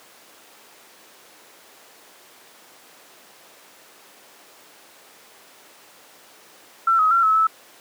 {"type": "tone with pitch steps", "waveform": "sine", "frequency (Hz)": [1345, 1269, 1363, 1295, 1308], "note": ["E6", "D#6", "F6", "E6", "E6"], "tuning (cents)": [34, 34, -43, -31, -14], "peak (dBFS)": -14, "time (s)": [6.87, 7.47], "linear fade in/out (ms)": 5, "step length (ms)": 120, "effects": ["pink hiss -48 dBFS RMS until 7.8 s", "high-pass 400 Hz 12 dB/octave"]}